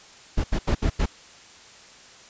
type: noise bursts at uneven times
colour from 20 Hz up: brown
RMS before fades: -21 dBFS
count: 5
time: 0.37-0.44 / 0.52-0.59 / 0.67-0.75 / 0.82-0.9 / 0.99-1.06 s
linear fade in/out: 10 ms
effects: white hiss -48 dBFS RMS until 2.29 s + resampled to 16000 Hz